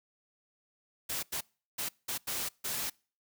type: noise bursts at uneven times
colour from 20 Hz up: white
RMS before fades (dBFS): -35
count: 6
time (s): 1.09-1.23 / 1.32-1.41 / 1.78-1.89 / 2.08-2.18 / 2.27-2.49 / 2.64-2.9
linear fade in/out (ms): 10
effects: noise-tail reverb RT60 0.4 s tail -26 dB re dry